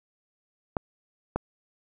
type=clicks; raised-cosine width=1 ms; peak=-12 dBFS; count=2; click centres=0.768 / 1.36 s; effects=none